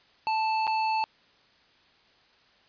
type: tone with dropouts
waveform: square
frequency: 880 Hz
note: A5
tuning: in tune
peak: -25 dBFS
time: 0.27-1.04 s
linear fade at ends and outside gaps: 0 ms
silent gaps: 0.669-0.676 s
effects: white hiss -61 dBFS RMS until 2.68 s + resampled to 11025 Hz